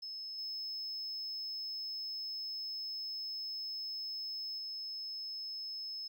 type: tone with level steps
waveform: sine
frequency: 5200 Hz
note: E8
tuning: 24 cents flat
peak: -40 / -36 / -38 dBFS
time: 0.02-6.08 s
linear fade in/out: 10 ms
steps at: 0.38 / 4.58 s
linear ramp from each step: 5 ms
effects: tanh soft clip ceiling -37 dBFS + 12-bit